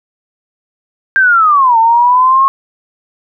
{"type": "linear two-way sweep", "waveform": "sine", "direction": "down then up", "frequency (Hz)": [1600, 894, 1092], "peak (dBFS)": -5, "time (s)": [1.16, 2.48], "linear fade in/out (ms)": 0, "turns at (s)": 1.78, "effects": []}